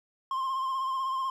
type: tone with vibrato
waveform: triangle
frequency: 1058 Hz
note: C6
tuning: 19 cents sharp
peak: -26 dBFS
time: 0.31-1.3 s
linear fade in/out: 2 ms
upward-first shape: sine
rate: 16 Hz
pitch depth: 34 cents each way
effects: none